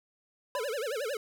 triangle tone with exponential decay, 1000 Hz, B5, 21 cents sharp, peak -29 dBFS, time 0.55-0.75 s, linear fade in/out 0 ms, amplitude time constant 42 ms
square tone with vibrato, 502 Hz, B4, 28 cents sharp, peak -32 dBFS, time 0.55-1.17 s, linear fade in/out 2 ms, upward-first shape sine, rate 11 Hz, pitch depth 280 cents each way
effects none

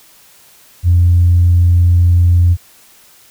sine tone, 87.31 Hz, F2, in tune, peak -5 dBFS, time 0.83-2.57 s, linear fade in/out 50 ms, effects tanh soft clip ceiling -2 dBFS + white hiss -45 dBFS RMS until 3.3 s

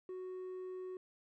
triangle tone with quantisation, 370 Hz, F#4, in tune, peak -40 dBFS, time 0.09-0.97 s, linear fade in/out 2 ms, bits 10, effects low-pass 2000 Hz 12 dB/octave

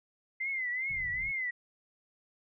sine tone with vibrato, 2059 Hz, C7, 28 cents flat, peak -31 dBFS, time 0.4-1.51 s, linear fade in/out 10 ms, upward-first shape triangle, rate 2.5 Hz, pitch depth 120 cents each way
pink low-pass noise, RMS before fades -47 dBFS, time 0.89-1.32 s, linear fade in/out 20 ms, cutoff 160 Hz, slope 24 dB/octave
effects none

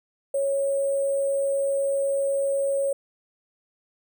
sine tone with sample-and-hold, 552 Hz, C#5, 7 cents flat, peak -21 dBFS, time 0.34-2.93 s, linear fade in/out 5 ms, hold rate 8820 Hz, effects none

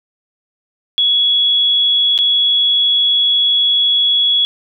sine tone with dropouts, 3363 Hz, G#7, 21 cents sharp, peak -10 dBFS, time 0.98-4.45 s, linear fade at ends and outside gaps 0 ms, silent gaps 2.178-2.188 s, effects none

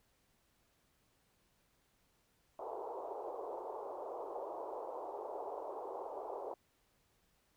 pink band-pass noise, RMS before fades -44 dBFS, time 2.59-6.54 s, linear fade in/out 2 ms, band 380 to 1000 Hz, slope 48 dB/octave, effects pink hiss -75 dBFS RMS until 7.56 s

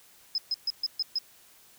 sine tone bursts, 5100 Hz, D#8, 42 cents sharp, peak -25 dBFS, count 6, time 0.35-1.186 s, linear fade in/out 2 ms, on 31 ms, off 130 ms, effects white hiss -57 dBFS RMS until 1.78 s

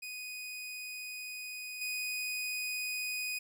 sawtooth tone with level steps, 2489 Hz, D#7, in tune, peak -37 / -31 dBFS, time 0.02-3.39 s, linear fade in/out 10 ms, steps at 1.81 s, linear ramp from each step 5 ms, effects none

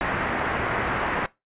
white low-pass noise, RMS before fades -26 dBFS, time 0.01-1.26 s, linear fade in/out 0 ms, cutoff 1900 Hz, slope 24 dB/octave, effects noise-tail reverb RT60 0.2 s tail -20 dB re dry + resampled to 8000 Hz

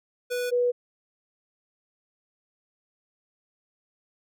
square / sine tone pair in turn, 491.8 / 488.7 Hz, B4 / B4, -7 / -18 cents, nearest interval unison, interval 11 cents, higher first, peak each -27 / -20 dBFS, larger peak second, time 0.3-0.51 / 0.51-0.72 s, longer neither, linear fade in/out 20 ms, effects none

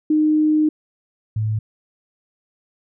sine tone pair in turn, 307 / 108.54 Hz, D#4 / A2, -23 / -23 cents, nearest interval octave + tritone, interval 1800 cents, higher first, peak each -13 / -18 dBFS, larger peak first, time 0.1-0.69 / 1.36-1.59 s, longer first, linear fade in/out 5 ms, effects none

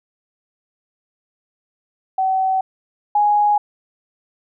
sine tone pair in turn, 760 / 830.5 Hz, F#5 / G#5, +46 / 0 cents, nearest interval major second, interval 154 cents, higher second, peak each -15 / -12 dBFS, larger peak second, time 2.18-2.61 / 3.15-3.58 s, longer neither, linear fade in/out 5 ms, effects none

